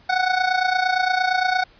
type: tone with amplitude modulation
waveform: 25% pulse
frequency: 740 Hz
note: F#5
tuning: in tune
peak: -11 dBFS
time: 0.09-1.64 s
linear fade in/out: 10 ms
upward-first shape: sine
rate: 28.7 Hz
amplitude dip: 70%
effects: pink hiss -53 dBFS RMS until 1.79 s + resampled to 11025 Hz